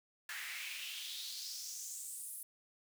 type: noise with high-pass filter sweep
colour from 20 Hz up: pink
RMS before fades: -45 dBFS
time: 0.29-2.43 s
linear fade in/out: 2 ms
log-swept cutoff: 1700 to 11000 Hz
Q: 3.7
effects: none